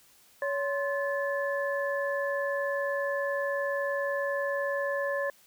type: tone cluster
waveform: sine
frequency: 562 / 1049 / 1735 Hz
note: C#5 / C6 / A6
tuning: +24 / +4 / -25 cents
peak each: -29 / -37 / -33 dBFS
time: 0.42-5.3 s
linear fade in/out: 2 ms
effects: white hiss -60 dBFS RMS until 5.46 s